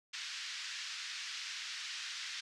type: band-pass noise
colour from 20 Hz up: white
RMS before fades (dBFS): -43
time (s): 0.13-2.41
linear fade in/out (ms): 10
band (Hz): 1500 to 5600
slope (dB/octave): 24
effects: low-pass 9000 Hz 12 dB/octave